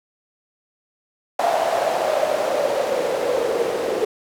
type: noise with band-pass filter sweep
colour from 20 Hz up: white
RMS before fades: -21 dBFS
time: 1.39-4.05 s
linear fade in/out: 5 ms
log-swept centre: 700 to 440 Hz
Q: 6
effects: none